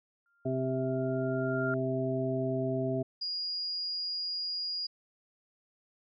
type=tone with exponential growth; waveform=sine; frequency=1396.9 Hz; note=F6; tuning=in tune; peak=-31 dBFS; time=0.26-1.74 s; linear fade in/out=1 ms; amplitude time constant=320 ms
type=harmonic tone; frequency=130.8 Hz; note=C3; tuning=in tune; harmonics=1 / 2 / 3 / 5; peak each=-34 / -34 / -34 / -34 dBFS; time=0.45-3.03 s; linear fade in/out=10 ms
type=tone; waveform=sine; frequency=4862 Hz; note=D#8; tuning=41 cents flat; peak=-32 dBFS; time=3.21-4.87 s; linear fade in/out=10 ms
effects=none